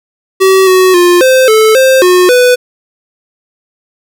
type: tone with pitch steps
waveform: square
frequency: 381.4 / 372.2 / 352.6 / 519 / 436.5 / 525 / 362.2 / 496.4 Hz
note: G4 / F#4 / F4 / C5 / A4 / C5 / F#4 / B4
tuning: -47 / +10 / +17 / -14 / -14 / +6 / -37 / +9 cents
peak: -4 dBFS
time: 0.4-2.56 s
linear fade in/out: 20 ms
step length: 270 ms
effects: none